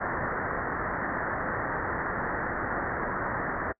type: low-pass noise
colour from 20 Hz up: white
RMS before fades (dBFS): -31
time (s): 0-3.73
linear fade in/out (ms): 20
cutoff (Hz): 1900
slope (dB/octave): 96
effects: noise-tail reverb RT60 0.1 s tail -26 dB re dry